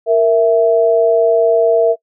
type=tone pair together; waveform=sine; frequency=464.5 / 660 Hz; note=A#4 / E5; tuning=-6 / +2 cents; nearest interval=tritone; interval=608 cents; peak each=-11 dBFS; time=0.06-1.96 s; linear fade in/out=50 ms; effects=noise-tail reverb RT60 0.1 s tail -25 dB re dry